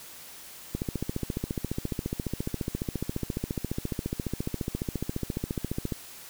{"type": "click train", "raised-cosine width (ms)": 3, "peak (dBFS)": -16, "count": 76, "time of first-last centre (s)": [0.75, 5.922], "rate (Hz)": 14.5, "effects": ["white hiss -46 dBFS RMS until 6.29 s"]}